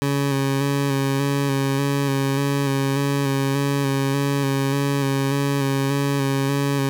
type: tone with vibrato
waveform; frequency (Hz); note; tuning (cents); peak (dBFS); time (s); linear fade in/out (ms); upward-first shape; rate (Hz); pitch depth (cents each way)
20% pulse; 138.59; C#3; 0; -14; 0.02-6.89; 0; square; 1.7; 23
effects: none